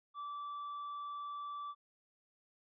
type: tone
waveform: triangle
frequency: 1161 Hz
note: D6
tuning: 20 cents flat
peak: -39 dBFS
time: 0.14-1.75 s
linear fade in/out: 50 ms
effects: resampled to 11025 Hz